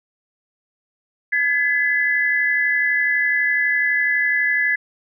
sine tone cluster, 1635 / 1707 / 2013 Hz, G#6 / G#6 / B6, -28 / +47 / +33 cents, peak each -28 / -19 / -19 dBFS, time 1.32-4.76 s, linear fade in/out 10 ms, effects none

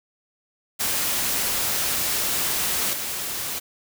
white noise with level steps, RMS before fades -24 / -29 dBFS, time 0.79-3.6 s, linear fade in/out 20 ms, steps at 2.93 s, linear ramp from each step 2 ms, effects none

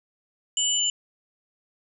sine tone pair together, 2960 / 7201 Hz, F#7 / A8, 0 / +39 cents, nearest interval octave + minor third, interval 1539 cents, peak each -24 dBFS, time 0.57-0.9 s, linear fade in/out 2 ms, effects none

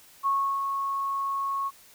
sine tone with ADSR envelope, 1100 Hz, C#6, 14 cents flat, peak -21 dBFS, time 0.23-1.71 s, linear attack 34 ms, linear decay 330 ms, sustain -5 dB, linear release 39 ms, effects white hiss -54 dBFS RMS until 1.94 s

